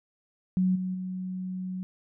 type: tone with level steps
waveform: sine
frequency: 185 Hz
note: F#3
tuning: in tune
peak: -21 / -28 / -31 dBFS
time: 0.57-1.83 s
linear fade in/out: 0 ms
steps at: 0.75 / 0.94 s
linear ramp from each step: 10 ms
effects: none